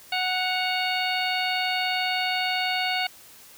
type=harmonic tone with a mistuned harmonic; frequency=739 Hz; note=F#5; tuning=2 cents flat; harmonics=1 / 2 / 3 / 4 / 5 / 6; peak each=-28 / -32 / -29 / -30 / -34 / -33 dBFS; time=0.12-3.07 s; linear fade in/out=5 ms; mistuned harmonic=4; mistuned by=-69 cents; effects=white hiss -49 dBFS RMS until 3.57 s